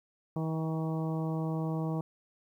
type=harmonic tone with a mistuned harmonic; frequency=160 Hz; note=D#3; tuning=49 cents sharp; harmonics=1 / 2 / 3 / 4 / 5 / 6 / 7; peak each=-31 / -37 / -41 / -43 / -45 / -47 / -48 dBFS; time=0.36-2.01 s; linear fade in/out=2 ms; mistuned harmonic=6; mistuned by=-20 cents; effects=11-bit